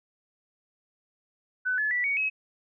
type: tone with pitch steps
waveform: sine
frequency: 1504 / 1717.7 / 1961.7 / 2240 / 2559 Hz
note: F#6 / A6 / B6 / C#7 / D#7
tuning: +28 / -42 / -12 / +18 / +48 cents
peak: -24 dBFS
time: 1.65-2.3 s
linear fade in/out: 20 ms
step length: 130 ms
effects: none